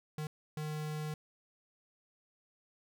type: tone bursts at uneven times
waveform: square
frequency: 152.9 Hz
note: D#3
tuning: 30 cents flat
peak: -37 dBFS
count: 2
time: 0.18-0.27 / 0.57-1.14 s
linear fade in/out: 2 ms
effects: none